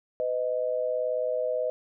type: tone pair together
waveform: sine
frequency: 503.9 / 622.3 Hz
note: B4 / D#5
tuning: +35 / 0 cents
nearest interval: major third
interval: 365 cents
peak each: -28 dBFS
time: 0.2-1.7 s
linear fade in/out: 0 ms
effects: none